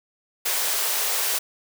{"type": "high-pass noise", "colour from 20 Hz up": "white", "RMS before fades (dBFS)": -24, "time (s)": [0.45, 1.39], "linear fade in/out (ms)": 10, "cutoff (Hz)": 390, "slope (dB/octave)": 48, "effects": []}